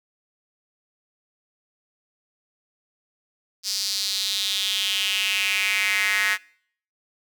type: tone with high-pass filter sweep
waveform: square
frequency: 99 Hz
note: G2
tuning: 18 cents sharp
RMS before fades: -24 dBFS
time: 3.63-6.38 s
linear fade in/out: 50 ms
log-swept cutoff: 5000 to 1800 Hz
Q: 4.2
effects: noise-tail reverb RT60 0.6 s tail -25 dB re dry